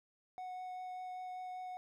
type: tone with vibrato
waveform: triangle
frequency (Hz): 736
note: F#5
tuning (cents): -9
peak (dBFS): -40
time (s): 0.38-1.77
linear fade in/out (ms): 0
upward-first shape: triangle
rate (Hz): 5.1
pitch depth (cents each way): 9
effects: none